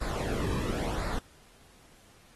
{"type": "noise with flanger", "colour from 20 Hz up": "brown", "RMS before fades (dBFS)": -32, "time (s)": [0.01, 1.19], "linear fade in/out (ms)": 5, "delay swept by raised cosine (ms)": [0.32, 1.42], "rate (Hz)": 0.95, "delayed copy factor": -0.65, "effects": ["pink hiss -59 dBFS RMS until 2.35 s", "AAC 32 kbps"]}